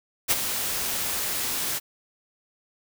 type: noise with ADSR envelope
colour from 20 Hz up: white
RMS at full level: -19 dBFS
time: 0.28-1.8 s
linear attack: 32 ms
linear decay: 30 ms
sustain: -9 dB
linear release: 33 ms
effects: none